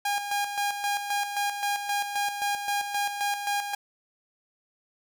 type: tone with tremolo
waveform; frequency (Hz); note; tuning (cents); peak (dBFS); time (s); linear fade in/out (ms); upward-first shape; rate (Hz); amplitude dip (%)
sawtooth; 813; G#5; -37; -21; 0.05-3.75; 5; square; 3.8; 55
effects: none